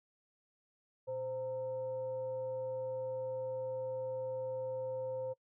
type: tone with frequency modulation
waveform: sine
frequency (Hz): 520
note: C5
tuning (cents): -11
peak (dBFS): -36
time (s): 1.07-5.34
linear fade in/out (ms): 20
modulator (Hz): 400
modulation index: 0.34
effects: noise-tail reverb RT60 0.1 s tail -23 dB re dry